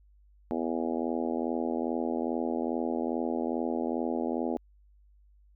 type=harmonic tone; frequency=82.41 Hz; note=E2; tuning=in tune; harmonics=3 / 4 / 5 / 6 / 7 / 8 / 9 / 10; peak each=-32 / -34 / -36 / -38 / -39 / -40 / -41 / -42 dBFS; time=0.51-4.57 s; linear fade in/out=0 ms; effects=added 50 Hz sine -57 dBFS peak until 5.55 s